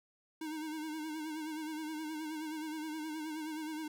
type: tone with vibrato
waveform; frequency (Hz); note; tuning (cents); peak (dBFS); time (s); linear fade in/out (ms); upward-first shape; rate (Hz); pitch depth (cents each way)
square; 311.1; D#4; 0; -39; 0.41-3.88; 5; sine; 9.5; 53
effects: none